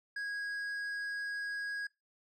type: tone with tanh clipping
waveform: sine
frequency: 1649 Hz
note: G#6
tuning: 13 cents flat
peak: -37 dBFS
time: 0.16-1.87 s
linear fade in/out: 5 ms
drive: 7 dB
effects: noise-tail reverb RT60 0.2 s tail -22 dB re dry